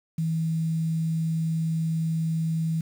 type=tone with quantisation; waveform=sine; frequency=161.8 Hz; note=E3; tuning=32 cents flat; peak=-23 dBFS; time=0.18-2.81 s; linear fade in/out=5 ms; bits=8; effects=none